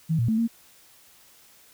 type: tone with pitch steps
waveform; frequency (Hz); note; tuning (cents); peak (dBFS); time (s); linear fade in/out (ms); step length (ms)
sine; 161.2 / 117 / 221 / 230.4; E3 / A#2 / A3 / A#3; -38 / +7 / +8 / -20; -20; 0.09-0.478; 20; 97
effects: white hiss -55 dBFS RMS until 1.73 s